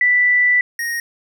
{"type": "tone pair in turn", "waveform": ["sine", "square"], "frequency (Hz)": [1975.5, 1868.5], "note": ["B6", "A#6"], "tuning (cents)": [0, 4], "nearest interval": "minor second", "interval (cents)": 96, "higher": "first", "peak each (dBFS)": [-11, -21], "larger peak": "first", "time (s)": [[0.01, 0.61], [0.79, 1]], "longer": "first", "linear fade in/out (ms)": 2, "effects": []}